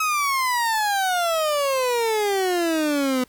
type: exponential sweep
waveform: 30% pulse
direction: down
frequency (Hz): 1287 to 249.4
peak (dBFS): -17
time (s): 0-3.24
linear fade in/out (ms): 5
effects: pink hiss -56 dBFS RMS until 3.28 s